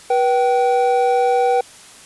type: tone pair together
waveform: triangle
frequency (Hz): 486 / 771.5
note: B4 / G5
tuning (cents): -28 / -28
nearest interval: minor sixth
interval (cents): 800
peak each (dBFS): -14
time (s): 0.1-1.61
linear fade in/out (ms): 5
effects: white hiss -42 dBFS RMS until 2.05 s + resampled to 24000 Hz